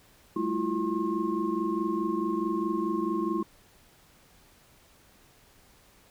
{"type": "tone cluster", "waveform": "sine", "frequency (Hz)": [196.5, 217.8, 329.7, 354.4, 1072], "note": ["G3", "A3", "E4", "F4", "C6"], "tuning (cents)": [4, -17, 0, 25, 42], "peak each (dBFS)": [-37, -34, -29, -33, -34], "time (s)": [0.36, 3.43], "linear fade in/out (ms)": 5, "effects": ["pink hiss -59 dBFS RMS until 6.1 s"]}